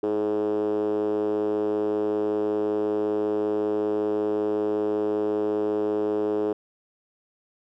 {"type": "tone with band-pass filter", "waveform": "5% pulse", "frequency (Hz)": 105.3, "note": "G#2", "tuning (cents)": 24, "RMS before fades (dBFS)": -25, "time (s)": [0.03, 6.53], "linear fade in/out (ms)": 5, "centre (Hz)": 380, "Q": 9, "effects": []}